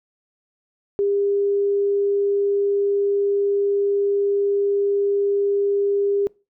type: tone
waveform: sine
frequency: 402 Hz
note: G4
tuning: 44 cents sharp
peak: -17 dBFS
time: 0.99-6.27 s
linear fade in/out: 0 ms
effects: noise-tail reverb RT60 0.3 s tail -24 dB re dry